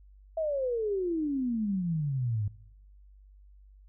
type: exponential sweep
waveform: sine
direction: down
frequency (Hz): 659.3 to 100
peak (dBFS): -27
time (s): 0.37-2.48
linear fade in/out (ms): 5
effects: noise-tail reverb RT60 0.8 s tail -20 dB re dry + added 49 Hz sine -52 dBFS peak until 3.88 s